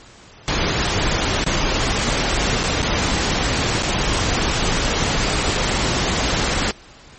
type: noise with dropouts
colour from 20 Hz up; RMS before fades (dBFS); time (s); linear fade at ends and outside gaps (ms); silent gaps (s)
pink; -19; 0.48-6.71; 0; 1.439-1.464 / 2.632-2.638 / 2.82-2.827 / 3.824-3.832
effects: pink hiss -44 dBFS RMS until 7.18 s + MP3 32 kbps